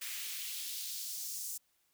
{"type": "noise with high-pass filter sweep", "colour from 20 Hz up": "white", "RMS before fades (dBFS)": -41, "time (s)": [0.01, 1.58], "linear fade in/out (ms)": 10, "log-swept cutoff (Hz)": [2000, 7100], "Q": 1.5, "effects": ["white hiss -75 dBFS RMS until 1.93 s"]}